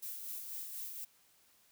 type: noise with tremolo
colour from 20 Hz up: violet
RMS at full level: -42 dBFS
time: 0.02-1.05 s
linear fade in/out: 10 ms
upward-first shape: sine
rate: 4.1 Hz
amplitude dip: 40%
effects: white hiss -68 dBFS RMS until 1.71 s